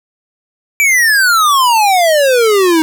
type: exponential sweep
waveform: square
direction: down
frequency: 2351 to 311.1 Hz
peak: -8 dBFS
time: 0.8-2.82 s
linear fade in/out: 0 ms
effects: none